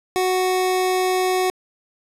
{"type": "tone", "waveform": "25% pulse", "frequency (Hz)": 370, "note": "F#4", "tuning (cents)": 0, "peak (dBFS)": -14, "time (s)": [0.16, 1.5], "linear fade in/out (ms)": 0, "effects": ["resampled to 32000 Hz", "7-bit"]}